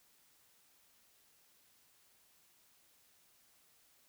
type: silence
effects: white hiss -69 dBFS RMS until 4.08 s